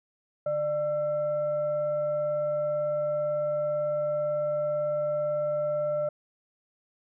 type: tone with frequency modulation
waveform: sine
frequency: 597 Hz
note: D5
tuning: 28 cents sharp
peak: -25 dBFS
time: 0.46-6.09 s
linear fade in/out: 5 ms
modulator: 744 Hz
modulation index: 0.31
effects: none